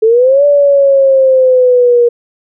sine linear two-way sweep, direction up then down, 430.8 to 580 to 473.5 Hz, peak -4 dBFS, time 0.02-2.09 s, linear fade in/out 10 ms, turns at 0.45 s, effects none

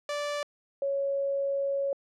sawtooth / sine tone pair in turn, 584 / 554.7 Hz, D5 / C#5, -10 / +1 cents, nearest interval minor second, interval 89 cents, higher first, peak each -26 dBFS, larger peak neither, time 0.09-0.43 / 0.82-1.93 s, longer second, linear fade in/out 2 ms, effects low-pass 7000 Hz 12 dB/octave

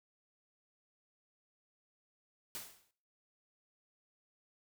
white noise with exponential decay, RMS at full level -41 dBFS, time 2.55-2.91 s, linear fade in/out 0 ms, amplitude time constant 78 ms, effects noise-tail reverb RT60 0.5 s tail -18 dB re dry

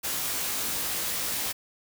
white noise with comb filter, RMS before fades -30 dBFS, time 0.03-1.53 s, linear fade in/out 20 ms, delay 18 ms, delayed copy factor +0.95, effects none

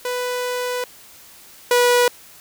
sawtooth tone pair in turn, 495.5 / 488.1 Hz, B4 / B4, +6 / -20 cents, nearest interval unison, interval 26 cents, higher first, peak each -18 / -9 dBFS, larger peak second, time 0.05-0.84 / 1.71-2.08 s, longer first, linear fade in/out 2 ms, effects white hiss -45 dBFS RMS until 2.4 s

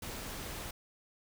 pink noise, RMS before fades -42 dBFS, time 0.02-0.71 s, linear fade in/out 5 ms, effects none

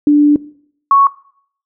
sine tone pair in turn, 293.7 / 1108.9 Hz, D4 / C#6, 0 / 0 cents, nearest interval octave + major seventh, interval 2300 cents, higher second, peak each -5 dBFS, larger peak neither, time 0.07-0.36 / 0.91-1.07 s, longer first, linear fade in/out 2 ms, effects noise-tail reverb RT60 0.6 s tail -20 dB re dry

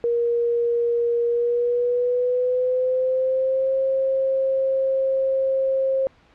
sine tone with pitch glide, 472.3 to 533.2 Hz, A#4 to C5, +23 to +33 cents, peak -18 dBFS, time 0.04-6.07 s, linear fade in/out 0 ms, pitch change +210 cents, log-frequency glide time 1.26-3.75 s, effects pink hiss -55 dBFS RMS until 6.34 s + low-pass 3000 Hz 12 dB/octave

